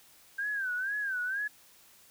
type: tone with vibrato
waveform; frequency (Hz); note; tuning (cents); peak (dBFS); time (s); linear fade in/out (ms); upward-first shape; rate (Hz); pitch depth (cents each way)
sine; 1573; G6; +6; -30; 0.38-1.48; 10; sine; 2.1; 130
effects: white hiss -59 dBFS RMS until 2.1 s